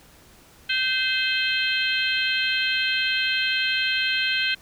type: harmonic tone with a mistuned harmonic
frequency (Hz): 516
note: C5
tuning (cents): -24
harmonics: 3 / 4 / 5 / 6 / 7 / 8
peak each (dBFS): -26 / -32 / -26 / -26 / -37 / -30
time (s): 0.69-4.55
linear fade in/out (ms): 10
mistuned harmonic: 6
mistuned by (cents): +33
effects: pink hiss -52 dBFS RMS until 4.61 s